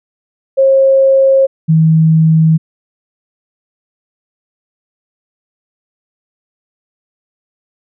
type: tone pair in turn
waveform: sine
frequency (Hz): 538 / 159.95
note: C5 / D#3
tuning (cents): +48 / +48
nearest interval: octave + major sixth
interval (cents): 2100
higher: first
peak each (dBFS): -5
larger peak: neither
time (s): 0.57-1.47 / 1.68-2.58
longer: neither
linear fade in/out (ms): 20
effects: none